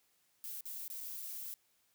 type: noise with dropouts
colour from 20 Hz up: violet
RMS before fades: -44 dBFS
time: 0.44-1.54 s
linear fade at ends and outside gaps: 0 ms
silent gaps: 0.608-0.655 / 0.879-0.901 / 1.005-1.009 / 1.22-1.224 s
effects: white hiss -74 dBFS RMS until 1.94 s + high-pass 60 Hz 12 dB/octave